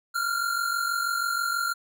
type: tone pair together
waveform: square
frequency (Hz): 1380 / 1426.2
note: F6 / F6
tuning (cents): -21 / +36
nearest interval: minor second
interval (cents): 57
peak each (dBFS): -27 / -31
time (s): 0.14-1.74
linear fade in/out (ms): 20
effects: none